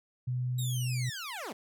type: tone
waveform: sine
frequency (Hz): 125.2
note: B2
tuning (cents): +24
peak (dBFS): -29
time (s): 0.27-1.1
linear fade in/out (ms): 10
type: linear sweep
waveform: 15% pulse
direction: down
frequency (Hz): 3846 to 164.81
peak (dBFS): -31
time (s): 0.58-1.53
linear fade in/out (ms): 10
effects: none